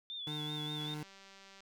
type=tone with vibrato; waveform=sine; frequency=3520 Hz; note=A7; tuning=in tune; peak=-40 dBFS; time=0.1-0.94 s; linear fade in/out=0 ms; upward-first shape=sine; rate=5.2 Hz; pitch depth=65 cents each way
type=tone; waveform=25% pulse; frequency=150.8 Hz; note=D3; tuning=46 cents sharp; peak=-36 dBFS; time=0.27-1.03 s; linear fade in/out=2 ms
type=click train; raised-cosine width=0.2 ms; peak=-39 dBFS; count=158; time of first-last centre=0.8-1.605 s; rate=195 Hz
effects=none